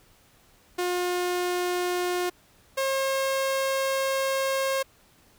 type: tone pair in turn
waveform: sawtooth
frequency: 357.4 / 537.7 Hz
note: F4 / C5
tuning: +40 / +47 cents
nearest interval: perfect fifth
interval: 707 cents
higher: second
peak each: -21 / -20 dBFS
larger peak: second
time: 0.78-2.3 / 2.77-4.83 s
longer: second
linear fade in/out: 10 ms
effects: pink hiss -59 dBFS RMS until 5.38 s